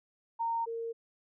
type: tone pair in turn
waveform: sine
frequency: 921 / 459.4 Hz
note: A#5 / A#4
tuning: -21 / -25 cents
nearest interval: octave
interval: 1204 cents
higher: first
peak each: -29 / -34 dBFS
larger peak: first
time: 0.39-0.66 / 0.66-0.93 s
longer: neither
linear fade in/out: 20 ms
effects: none